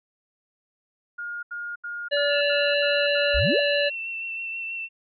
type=tone bursts; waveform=sine; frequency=1422 Hz; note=F6; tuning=31 cents sharp; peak=-30 dBFS; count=7; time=1.18-3.398 s; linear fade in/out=10 ms; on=250 ms; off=78 ms
type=harmonic tone; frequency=576 Hz; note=D5; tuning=34 cents flat; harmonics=1 / 3 / 5 / 7; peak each=-22 / -27 / -29 / -30 dBFS; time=2.11-3.9 s; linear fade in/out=20 ms
type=tone with vibrato; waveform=sine; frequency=2696 Hz; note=E7; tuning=38 cents sharp; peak=-29 dBFS; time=2.28-4.89 s; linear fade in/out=50 ms; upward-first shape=sine; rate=6.2 Hz; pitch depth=19 cents each way
type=exponential sweep; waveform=sine; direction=up; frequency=45.1 to 699 Hz; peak=-22 dBFS; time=3.34-3.6 s; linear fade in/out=10 ms
effects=none